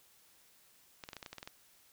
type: clicks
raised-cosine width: 0.2 ms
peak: -27 dBFS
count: 10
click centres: 1.038 / 1.089 / 1.132 / 1.167 / 1.228 / 1.262 / 1.33 / 1.383 / 1.429 / 1.475 s
effects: white hiss -65 dBFS RMS until 1.92 s